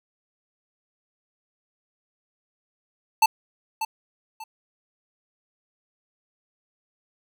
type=tone with echo; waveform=square; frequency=884 Hz; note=A5; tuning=8 cents sharp; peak=-14 dBFS; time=3.22-3.26 s; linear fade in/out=5 ms; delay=590 ms; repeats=2; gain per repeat=-11 dB; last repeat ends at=4.44 s; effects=none